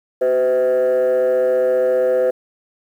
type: tone with frequency modulation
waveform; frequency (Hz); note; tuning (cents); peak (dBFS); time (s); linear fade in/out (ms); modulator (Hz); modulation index
sine; 509; C5; -48; -11; 0.21-2.31; 10; 133; 0.67
effects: tanh soft clip ceiling -12 dBFS + 8-bit